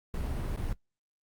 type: noise with dropouts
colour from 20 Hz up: brown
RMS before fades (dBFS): -33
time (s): 0.14-0.73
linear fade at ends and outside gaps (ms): 2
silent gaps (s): 0.563-0.573
effects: noise-tail reverb RT60 0.1 s tail -17 dB re dry + Opus 32 kbps